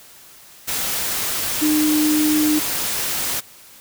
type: tone in noise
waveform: sine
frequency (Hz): 304.3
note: D#4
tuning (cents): -38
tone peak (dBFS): -15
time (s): 1.61-2.6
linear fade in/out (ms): 20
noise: white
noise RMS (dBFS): -23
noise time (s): 0.67-3.41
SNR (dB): +5
effects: white hiss -45 dBFS RMS until 3.8 s